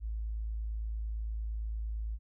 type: tone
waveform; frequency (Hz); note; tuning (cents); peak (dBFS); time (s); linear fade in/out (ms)
sine; 54.4; A1; -19; -33; 0-2.19; 50
effects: none